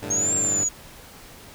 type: chord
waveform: 10% pulse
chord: G suspended second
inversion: none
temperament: equal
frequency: 98 / 110 / 146.83 Hz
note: G2 / A2 / D3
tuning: 0 / 0 / 0 cents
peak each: -26 / -27 / -30 dBFS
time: 0.02-0.64 s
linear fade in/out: 5 ms
type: linear two-way sweep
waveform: sine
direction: up then down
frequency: 6430 to 7459 to 6760 Hz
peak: -20 dBFS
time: 0.1-0.69 s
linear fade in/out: 10 ms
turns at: 0.34 s
effects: pink hiss -45 dBFS RMS until 1.54 s